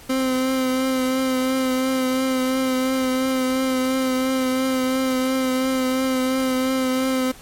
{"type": "tone with vibrato", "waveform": "30% pulse", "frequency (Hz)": 260, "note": "C4", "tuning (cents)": -11, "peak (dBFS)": -16, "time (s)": [0.09, 7.32], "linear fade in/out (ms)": 10, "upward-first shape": "triangle", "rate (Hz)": 2.9, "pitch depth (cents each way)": 25, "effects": ["pink hiss -44 dBFS RMS until 7.41 s", "MP3 64 kbps"]}